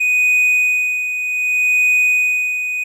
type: tone with tremolo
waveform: triangle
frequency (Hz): 2489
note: D#7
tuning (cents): 0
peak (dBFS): -9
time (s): 0-2.84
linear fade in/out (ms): 10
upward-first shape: sine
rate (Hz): 0.65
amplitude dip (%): 60
effects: none